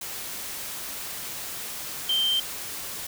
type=tone in noise; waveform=sine; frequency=3136 Hz; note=G7; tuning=in tune; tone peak=-21 dBFS; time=2.09-2.4 s; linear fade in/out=5 ms; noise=white; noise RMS=-35 dBFS; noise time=0.01-3.07 s; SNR=+11 dB; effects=none